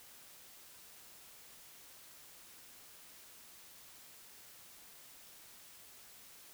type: silence
effects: white hiss -57 dBFS RMS until 6.53 s